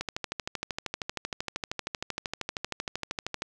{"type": "click train", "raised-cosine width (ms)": 0.2, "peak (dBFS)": -14, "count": 45, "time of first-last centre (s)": [0.01, 3.421], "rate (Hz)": 12.9, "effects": []}